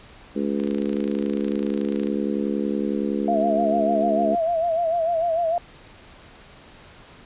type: harmonic tone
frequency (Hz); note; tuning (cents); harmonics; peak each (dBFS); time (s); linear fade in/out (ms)
70.8; C#2; +37; 3 / 4 / 5 / 6 / 7; -25 / -27 / -29 / -31 / -32; 0.35-4.36; 20
type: click train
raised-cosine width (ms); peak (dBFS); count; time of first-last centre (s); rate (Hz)
0.2; -21; 41; 0.6-2.071; 27.2
type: tone with vibrato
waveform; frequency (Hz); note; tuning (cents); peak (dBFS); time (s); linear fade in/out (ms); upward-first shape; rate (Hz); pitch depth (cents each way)
sine; 669; E5; +25; -19; 3.28-5.58; 2; sine; 6.7; 76
effects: pink hiss -47 dBFS RMS until 7.25 s + resampled to 8000 Hz